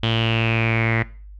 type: tone with low-pass filter sweep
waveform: sawtooth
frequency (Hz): 113.6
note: A#2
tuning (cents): -44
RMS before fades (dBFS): -20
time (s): 0.03-1.03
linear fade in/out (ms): 5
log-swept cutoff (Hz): 3200 to 2000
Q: 8.3
effects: noise-tail reverb RT60 0.4 s tail -20 dB re dry + added 50 Hz sine -37 dBFS peak until 1.39 s